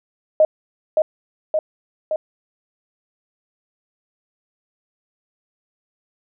sine tone with echo, 622.3 Hz, D#5, in tune, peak -9 dBFS, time 0.4-0.45 s, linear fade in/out 2 ms, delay 570 ms, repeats 3, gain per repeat -3 dB, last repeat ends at 2.16 s, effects none

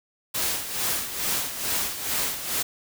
white noise with tremolo, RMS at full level -25 dBFS, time 0.34-2.63 s, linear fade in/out 10 ms, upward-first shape sine, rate 2.3 Hz, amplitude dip 65%, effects none

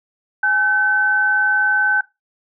sine tone pair together, 832.2 / 1528 Hz, G#5 / G6, +3 / -45 cents, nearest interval major seventh, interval 1052 cents, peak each -23 / -14 dBFS, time 0.43-2.01 s, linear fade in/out 5 ms, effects noise-tail reverb RT60 0.2 s tail -18 dB re dry

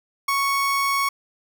30% pulse tone with ADSR envelope, 1108.7 Hz, C#6, in tune, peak -15 dBFS, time 0.28-1.09 s, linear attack 7 ms, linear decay 9 ms, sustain -2 dB, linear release 6 ms, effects none

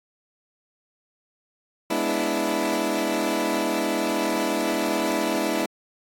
20% pulse chord, E dominant seventh, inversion first, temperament equal, 207.7 / 246.9 / 293.7 / 329.6 Hz, G#3 / B3 / D4 / E4, 0 / 0 / 0 / 0 cents, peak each -25 / -25 / -23 / -21 dBFS, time 1.9-5.66 s, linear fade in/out 5 ms, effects AAC 64 kbps

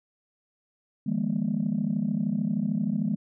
sine tone cluster, 156 / 172.4 / 205.5 / 238.7 Hz, D#3 / F3 / G#3 / A#3, +5 / -22 / -18 / +41 cents, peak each -32 / -32 / -26 / -29 dBFS, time 1.06-3.16 s, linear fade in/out 10 ms, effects tanh soft clip ceiling -17 dBFS

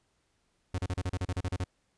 45% pulse tone bursts, 91.2 Hz, F#2, 24 cents flat, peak -29 dBFS, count 12, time 0.74-1.642 s, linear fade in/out 5 ms, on 44 ms, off 34 ms, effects pink hiss -74 dBFS RMS until 1.97 s + resampled to 22050 Hz

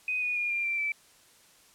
sine tone with pitch steps, 2500 / 2463 / 2426 / 2390 / 2354 / 2319 Hz, D#7 / D#7 / D#7 / D7 / D7 / D7, +8 / -18 / -44 / +30 / +3 / -22 cents, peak -27 dBFS, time 0.08-0.92 s, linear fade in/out 2 ms, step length 140 ms, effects white hiss -59 dBFS RMS until 1.74 s + low-pass 11000 Hz 12 dB/octave

